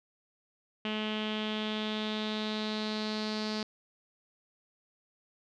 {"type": "tone with low-pass filter sweep", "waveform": "sawtooth", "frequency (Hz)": 214.8, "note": "A3", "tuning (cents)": -41, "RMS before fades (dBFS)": -34, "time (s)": [0.85, 3.63], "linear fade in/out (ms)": 2, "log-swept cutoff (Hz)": [3000, 4600], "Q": 5.3, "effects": []}